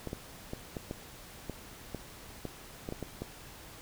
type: clicks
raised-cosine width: 2 ms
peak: -23 dBFS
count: 12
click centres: 0.073 / 0.131 / 0.534 / 0.768 / 0.911 / 1.497 / 1.947 / 2.453 / 2.889 / 2.924 / 3.027 / 3.22 s
effects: pink hiss -50 dBFS RMS until 3.81 s